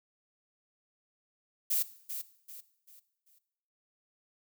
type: noise with echo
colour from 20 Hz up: violet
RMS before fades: -29 dBFS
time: 1.7-1.83 s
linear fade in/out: 10 ms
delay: 390 ms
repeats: 4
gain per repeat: -9 dB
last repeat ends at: 3.39 s
effects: noise-tail reverb RT60 0.8 s tail -17 dB re dry